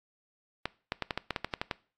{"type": "clicks", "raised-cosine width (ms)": 0.3, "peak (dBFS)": -14, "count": 11, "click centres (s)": [0.656, 0.921, 1.023, 1.108, 1.176, 1.307, 1.362, 1.446, 1.538, 1.615, 1.712], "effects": ["noise-tail reverb RT60 0.4 s tail -21 dB re dry", "AAC 64 kbps"]}